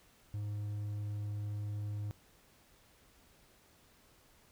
triangle tone, 103.83 Hz, G#2, in tune, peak -34 dBFS, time 0.34-2.11 s, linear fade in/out 0 ms, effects pink hiss -65 dBFS RMS until 4.51 s

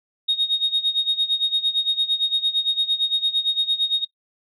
sine tone with tremolo, 3729 Hz, A#7, in tune, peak -14 dBFS, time 0.28-4.05 s, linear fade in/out 10 ms, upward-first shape sine, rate 8.8 Hz, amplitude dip 85%, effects noise-tail reverb RT60 0.1 s tail -24 dB re dry + tanh soft clip ceiling -12 dBFS

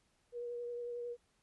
sine tone with vibrato, 479.9 Hz, B4, 50 cents flat, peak -39 dBFS, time 0.32-1.17 s, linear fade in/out 50 ms, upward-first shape triangle, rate 11 Hz, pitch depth 19 cents each way, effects pink hiss -75 dBFS RMS until 1.42 s + resampled to 24000 Hz

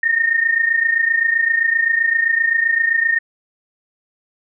sine tone pair together, 1829.3 / 1857 Hz, A#6 / A#6, -33 / -7 cents, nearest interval unison, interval 26 cents, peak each -15 / -19 dBFS, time 0.03-3.19 s, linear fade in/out 5 ms, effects none

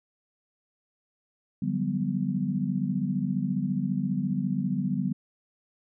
sine chord, G major seventh, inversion second, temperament equal with one note detuned, 146.83 / 181.19 / 196 / 246.9 Hz, D3 / F#3 / G3 / B3, 0 / -36 / 0 / 0 cents, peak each -32 / -31 / -29 / -31 dBFS, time 1.62-5.13 s, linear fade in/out 5 ms, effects none

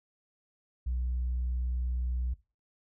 sine tone, 61.7 Hz, B1, 1 cent flat, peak -27 dBFS, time 0.86-2.34 s, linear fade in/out 10 ms, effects noise-tail reverb RT60 0.3 s tail -20 dB re dry + tanh soft clip ceiling -26 dBFS

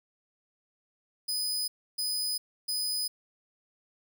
sawtooth tone bursts, 4996 Hz, D#8, 6 cents sharp, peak -26 dBFS, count 3, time 1.28-3.08 s, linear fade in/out 10 ms, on 400 ms, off 300 ms, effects none

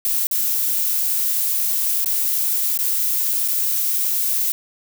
violet noise with dropouts, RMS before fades -20 dBFS, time 0.05-4.52 s, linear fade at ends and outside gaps 1 ms, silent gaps 0.27-0.312 / 2.045-2.059 / 2.775-2.789 / 3.479-3.484 s, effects none

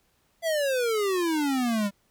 square exponential sweep, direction down, 678 to 196 Hz, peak -24 dBFS, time 0.42-1.91 s, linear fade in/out 50 ms, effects pink hiss -68 dBFS RMS until 2.1 s

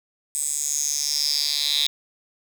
10% pulse tone with high-pass filter sweep, 146 Hz, D3, 10 cents flat, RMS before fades -24 dBFS, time 0.35-1.87 s, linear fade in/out 0 ms, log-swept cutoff 8300 to 3700 Hz, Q 6.7, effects none

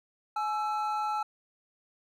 triangle tone pair together, 847 / 1328.7 Hz, G#5 / E6, +34 / +13 cents, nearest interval minor sixth, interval 779 cents, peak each -28 / -31 dBFS, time 0.36-1.23 s, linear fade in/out 5 ms, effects none

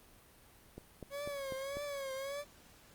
click train, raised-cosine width 2 ms, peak -31 dBFS, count 5, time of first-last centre 0.78-1.77 s, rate 4.04 Hz
40% pulse tone with vibrato, 554.4 Hz, C#5, in tune, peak -38 dBFS, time 1.1-2.45 s, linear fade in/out 50 ms, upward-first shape triangle, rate 1.7 Hz, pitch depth 93 cents each way
effects pink hiss -61 dBFS RMS until 2.94 s + Opus 32 kbps

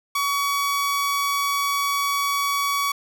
sawtooth tone, 1130 Hz, C#6, 33 cents sharp, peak -17 dBFS, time 0.15-2.92 s, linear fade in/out 5 ms, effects none

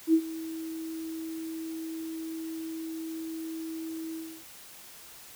sine tone with ADSR envelope, 323.4 Hz, E4, 33 cents flat, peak -16 dBFS, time 0.07-4.44 s, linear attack 66 ms, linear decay 70 ms, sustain -18 dB, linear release 300 ms, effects white hiss -49 dBFS RMS until 5.35 s

